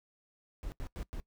brown noise bursts at uneven times, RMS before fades -39 dBFS, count 4, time 0.63-0.72 / 0.8-0.87 / 0.96-1.03 / 1.13-1.2 s, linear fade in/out 0 ms, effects noise-tail reverb RT60 0.1 s tail -20 dB re dry

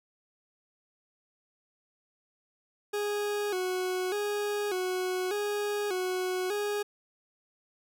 40% pulse tone with vibrato, 390 Hz, G4, 9 cents flat, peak -28 dBFS, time 2.93-6.83 s, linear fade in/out 10 ms, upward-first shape square, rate 0.84 Hz, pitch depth 100 cents each way, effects none

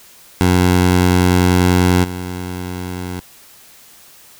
15% pulse tone with level steps, 90.3 Hz, F#2, 42 cents flat, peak -4 / -17 dBFS, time 0.41-3.2 s, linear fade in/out 0 ms, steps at 2.03 s, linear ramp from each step 20 ms, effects white hiss -44 dBFS RMS until 4.39 s

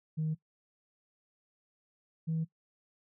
sine tone pair in turn, 156.6 / 161.19 Hz, D#3 / E3, +11 / -38 cents, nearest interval minor second, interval 51 cents, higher second, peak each -28 dBFS, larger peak neither, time 0.17-0.35 / 2.27-2.45 s, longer neither, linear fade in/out 20 ms, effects noise-tail reverb RT60 0.1 s tail -19 dB re dry + tanh soft clip ceiling -26 dBFS

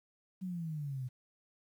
sine exponential sweep, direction down, 190.3 to 124 Hz, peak -36 dBFS, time 0.41-1.09 s, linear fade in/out 20 ms, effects 11-bit

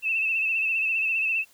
sine tone with vibrato, 2637 Hz, E7, in tune, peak -22 dBFS, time 0.02-1.45 s, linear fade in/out 50 ms, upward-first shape sine, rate 15 Hz, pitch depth 52 cents each way, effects white hiss -58 dBFS RMS until 1.53 s

